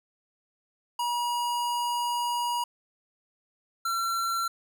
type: tone pair in turn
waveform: square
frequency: 960 / 1357.6 Hz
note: B5 / F6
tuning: -49 / -49 cents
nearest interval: tritone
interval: 600 cents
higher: second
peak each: -27 dBFS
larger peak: neither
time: 0.99-2.64 / 3.85-4.48 s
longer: first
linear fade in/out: 5 ms
effects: none